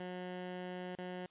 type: tone with dropouts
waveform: 15% pulse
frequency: 181.2 Hz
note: F#3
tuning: 36 cents flat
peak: -35 dBFS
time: 0-1.26 s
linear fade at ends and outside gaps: 2 ms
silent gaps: 0.952-0.985 s
effects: white hiss -69 dBFS RMS until 1.3 s + resampled to 8000 Hz